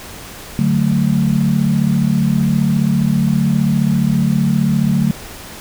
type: chord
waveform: sine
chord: D major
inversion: none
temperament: equal with one note detuned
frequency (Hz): 145.99 / 185 / 220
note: D3 / F#3 / A3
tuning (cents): -10 / 0 / 0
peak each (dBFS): -16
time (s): 0.59-5.11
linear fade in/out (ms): 0
effects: pink hiss -33 dBFS RMS until 5.6 s